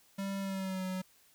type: tone with pitch glide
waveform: square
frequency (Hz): 196 to 186.07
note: G3 to F#3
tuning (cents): 0 to +10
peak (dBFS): -35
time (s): 0.18-1.02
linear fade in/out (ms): 10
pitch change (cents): -90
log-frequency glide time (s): 0.4-0.85
effects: white hiss -65 dBFS RMS until 1.34 s